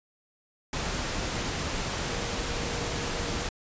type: tone in noise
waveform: sine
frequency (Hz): 472.5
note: A#4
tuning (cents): +23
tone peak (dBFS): -40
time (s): 2.05-3.43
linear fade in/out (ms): 2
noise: pink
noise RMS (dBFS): -31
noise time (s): 0.73-3.49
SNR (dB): -12
effects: resampled to 16000 Hz